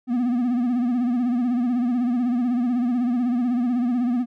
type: tone with vibrato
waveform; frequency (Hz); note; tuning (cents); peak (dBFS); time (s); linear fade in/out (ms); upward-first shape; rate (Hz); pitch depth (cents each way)
triangle; 244.3; B3; -19; -17; 0.07-4.26; 50; sine; 16; 79
effects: none